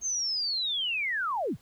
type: linear sweep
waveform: sine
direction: down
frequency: 6450 to 59 Hz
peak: -27 dBFS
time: 0.01-1.57 s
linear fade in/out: 50 ms
effects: pink hiss -62 dBFS RMS until 1.61 s